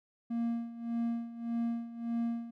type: tone with tremolo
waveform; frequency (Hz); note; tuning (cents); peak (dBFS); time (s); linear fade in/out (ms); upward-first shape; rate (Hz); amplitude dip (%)
triangle; 233.1; A#3; 0; -27; 0.3-2.51; 10; sine; 1.7; 80
effects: none